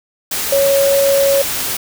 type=tone in noise; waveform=sine; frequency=554.4 Hz; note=C#5; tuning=in tune; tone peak=-10 dBFS; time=0.52-1.42 s; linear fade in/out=5 ms; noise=white; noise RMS=-20 dBFS; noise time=0.31-1.77 s; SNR=+7 dB; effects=none